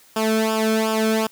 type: tone with flanger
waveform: sawtooth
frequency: 220 Hz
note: A3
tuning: in tune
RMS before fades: -20 dBFS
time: 0.16-1.27 s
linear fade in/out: 5 ms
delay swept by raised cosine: 0.48 to 1.07 ms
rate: 2.7 Hz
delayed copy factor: -0.85
effects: white hiss -52 dBFS RMS until 1.31 s + high-pass 80 Hz 12 dB/octave